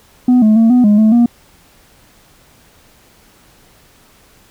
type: tone with pitch steps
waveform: sine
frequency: 249.3 / 215.5 / 226.2 / 248 / 207.8 / 217.6 / 237.8 Hz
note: B3 / A3 / A3 / B3 / G#3 / A3 / A#3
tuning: +16 / -36 / +48 / +7 / +1 / -19 / +35 cents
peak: -3 dBFS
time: 0.28-1.26 s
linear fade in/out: 5 ms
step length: 140 ms
effects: tanh soft clip ceiling -5 dBFS + pink hiss -48 dBFS RMS until 4.5 s